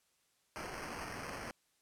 blue noise with sample-and-hold, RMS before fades -44 dBFS, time 0.56-1.51 s, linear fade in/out 0 ms, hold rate 3675 Hz, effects white hiss -75 dBFS RMS until 1.81 s + low-pass 11000 Hz 12 dB/octave

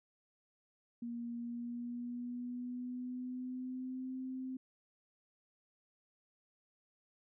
sine tone with pitch glide, 236.4 to 259.3 Hz, A#3 to C4, +24 to -15 cents, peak -39 dBFS, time 1.02-4.57 s, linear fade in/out 5 ms, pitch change +161 cents, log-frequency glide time 1.37-4.16 s, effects none

